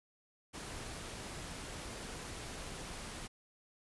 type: noise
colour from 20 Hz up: pink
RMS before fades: -45 dBFS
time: 0.53-3.28 s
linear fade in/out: 20 ms
effects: resampled to 24000 Hz